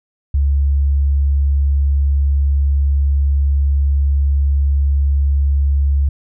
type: tone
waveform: sine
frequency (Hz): 70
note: C#2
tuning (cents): +18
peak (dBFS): -11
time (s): 0.34-6.09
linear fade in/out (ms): 5
effects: none